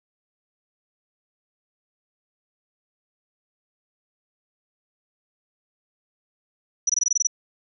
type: tone bursts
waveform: sine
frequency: 5880 Hz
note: F#8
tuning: 12 cents flat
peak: -17 dBFS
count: 9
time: 6.87-7.271 s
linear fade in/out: 5 ms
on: 25 ms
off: 22 ms
effects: none